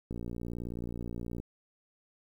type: click train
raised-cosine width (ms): 3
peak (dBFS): -26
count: 77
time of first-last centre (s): 0.11-1.4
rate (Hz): 58.9
effects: 10-bit